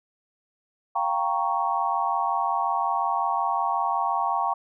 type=chord; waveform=sine; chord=G half-diminished seventh; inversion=third; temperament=equal; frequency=698.5 / 784 / 932.3 / 1108.7 Hz; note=F5 / G5 / Bb5 / Db6; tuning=0 / 0 / 0 / 0 cents; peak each=-30 / -27 / -27 / -27 dBFS; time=0.95-4.54 s; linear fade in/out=10 ms; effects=none